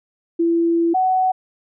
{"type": "tone pair in turn", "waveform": "sine", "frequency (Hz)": [336, 747.4], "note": ["E4", "F#5"], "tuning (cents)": [33, 17], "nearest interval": "octave + major second", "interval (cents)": 1384, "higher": "second", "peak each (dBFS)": -14, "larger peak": "neither", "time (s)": [[0.39, 0.94], [0.94, 1.32]], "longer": "first", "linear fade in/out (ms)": 10, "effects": []}